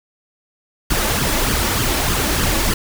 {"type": "noise with flanger", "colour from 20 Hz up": "pink", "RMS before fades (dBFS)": -18, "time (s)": [0.9, 2.74], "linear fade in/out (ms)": 5, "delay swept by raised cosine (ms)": [0.62, 3.52], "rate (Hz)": 3.3, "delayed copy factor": 0.6, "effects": []}